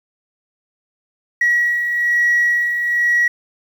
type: beating tone pair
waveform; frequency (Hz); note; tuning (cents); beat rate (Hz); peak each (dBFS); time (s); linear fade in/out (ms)
sine; 1917 / 1918.1; A#6 / A#6; +48 / +49; 1.1; -22 / -13; 1.41-3.28; 5
effects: tanh soft clip ceiling -8 dBFS + 7-bit